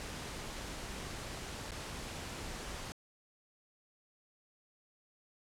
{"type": "noise with dropouts", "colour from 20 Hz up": "pink", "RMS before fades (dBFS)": -43, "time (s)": [0, 2.92], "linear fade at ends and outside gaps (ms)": 0, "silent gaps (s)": [1.708, 1.718], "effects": ["low-pass 9000 Hz 12 dB/octave"]}